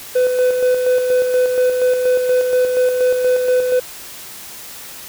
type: tone with tremolo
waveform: triangle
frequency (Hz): 503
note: B4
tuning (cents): +32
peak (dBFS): -9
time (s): 0.15-3.8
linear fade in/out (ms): 10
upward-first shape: square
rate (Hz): 4.2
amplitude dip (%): 40
effects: white hiss -34 dBFS RMS until 5.08 s